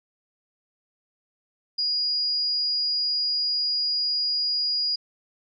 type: tone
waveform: sine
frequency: 4879 Hz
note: D#8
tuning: 35 cents flat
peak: -22 dBFS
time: 1.78-4.96 s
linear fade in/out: 10 ms
effects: none